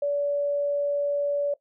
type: tone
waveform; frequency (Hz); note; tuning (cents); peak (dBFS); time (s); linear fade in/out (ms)
sine; 574; D5; -40; -22; 0.02-1.54; 5
effects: noise-tail reverb RT60 0.1 s tail -17 dB re dry